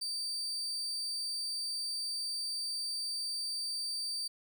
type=tone; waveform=35% pulse; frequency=4639 Hz; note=D8; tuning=22 cents flat; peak=-33 dBFS; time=0.01-4.28 s; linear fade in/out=10 ms; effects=none